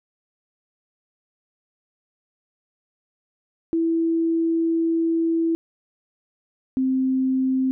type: tone pair in turn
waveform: sine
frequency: 329.6 / 261.6 Hz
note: E4 / C4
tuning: 0 / 0 cents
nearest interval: major third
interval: 400 cents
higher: first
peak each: -18 dBFS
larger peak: neither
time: 3.73-5.55 / 6.77-7.71 s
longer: first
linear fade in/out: 0 ms
effects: none